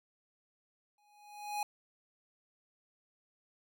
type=tone with exponential growth; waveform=square; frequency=830.6 Hz; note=G#5; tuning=in tune; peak=-32 dBFS; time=0.98-1.63 s; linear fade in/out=2 ms; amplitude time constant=140 ms; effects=none